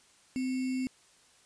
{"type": "tone with sample-and-hold", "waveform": "sine", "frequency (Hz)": 258, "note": "C4", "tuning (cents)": -24, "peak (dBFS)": -29, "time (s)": [0.36, 0.87], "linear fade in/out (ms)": 0, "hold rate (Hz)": 2450, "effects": ["white hiss -62 dBFS RMS until 1.45 s", "resampled to 22050 Hz"]}